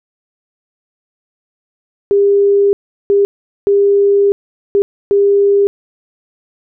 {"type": "tone bursts at uneven times", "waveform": "sine", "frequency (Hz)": 401.6, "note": "G4", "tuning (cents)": 42, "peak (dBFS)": -7, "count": 5, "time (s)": [[2.11, 2.73], [3.1, 3.25], [3.67, 4.32], [4.75, 4.82], [5.11, 5.67]], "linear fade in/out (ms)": 0, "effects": []}